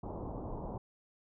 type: low-pass noise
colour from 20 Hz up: pink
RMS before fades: -41 dBFS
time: 0.03-0.78 s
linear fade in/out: 5 ms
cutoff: 1000 Hz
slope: 48 dB/octave
effects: none